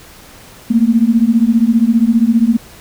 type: beating tone pair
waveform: sine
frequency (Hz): 222.2 / 237.2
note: A3 / A#3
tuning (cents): +17 / +30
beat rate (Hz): 15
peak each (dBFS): -11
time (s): 0.7-2.57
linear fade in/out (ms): 10
effects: pink hiss -39 dBFS RMS until 2.8 s